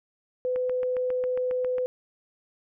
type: tone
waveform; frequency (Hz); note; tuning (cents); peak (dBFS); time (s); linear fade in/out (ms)
sine; 504; B4; +35; -24; 0.45-1.86; 0
type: click train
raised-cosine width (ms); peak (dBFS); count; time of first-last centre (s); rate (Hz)
0.5; -25; 10; 0.56-1.783; 7.36
effects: none